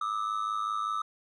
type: ring-modulated tone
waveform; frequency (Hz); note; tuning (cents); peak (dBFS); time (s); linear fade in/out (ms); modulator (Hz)
triangle; 1244; D#6; -1; -24; 0.01-1.02; 5; 52.6
effects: resampled to 24000 Hz